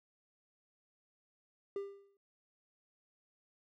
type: tone with exponential decay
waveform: triangle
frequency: 398.1 Hz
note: G4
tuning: 27 cents sharp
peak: -32 dBFS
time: 1.76-2.17 s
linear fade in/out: 2 ms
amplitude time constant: 87 ms
effects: none